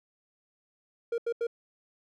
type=tone bursts; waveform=triangle; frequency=467.5 Hz; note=A#4; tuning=5 cents sharp; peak=-25 dBFS; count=3; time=1.12-1.469 s; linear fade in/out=5 ms; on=61 ms; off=83 ms; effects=none